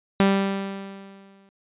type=tone with exponential decay; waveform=sawtooth; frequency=196 Hz; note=G3; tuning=in tune; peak=-11 dBFS; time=0.2-1.49 s; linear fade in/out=0 ms; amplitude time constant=280 ms; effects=resampled to 8000 Hz